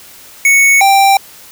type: tone pair in turn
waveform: square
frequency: 2217 / 785.4 Hz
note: C#7 / G5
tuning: 0 / +3 cents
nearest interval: octave + tritone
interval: 1797 cents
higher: first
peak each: -6 dBFS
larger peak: neither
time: 0.45-0.81 / 0.81-1.17 s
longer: neither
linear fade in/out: 2 ms
effects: white hiss -37 dBFS RMS until 1.51 s